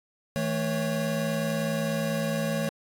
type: tone cluster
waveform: square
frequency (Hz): 161 / 220.5 / 553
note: E3 / A3 / C#5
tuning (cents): -41 / +4 / -4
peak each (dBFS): -31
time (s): 0.36-2.69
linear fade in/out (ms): 0
effects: AAC 64 kbps